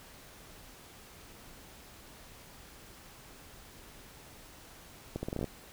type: accelerating click train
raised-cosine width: 2 ms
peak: -21 dBFS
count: 9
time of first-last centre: 5.16-5.443 s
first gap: 70 ms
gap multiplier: 0.79
effects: pink hiss -53 dBFS RMS until 5.72 s